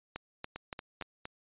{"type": "two click trains", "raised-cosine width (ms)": 0.3, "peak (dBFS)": [-24, -22], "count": [4, 4], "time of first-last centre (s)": [[0.56, 1.254], [0.16, 1.012]], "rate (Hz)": [4.32, 3.52], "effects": ["resampled to 8000 Hz"]}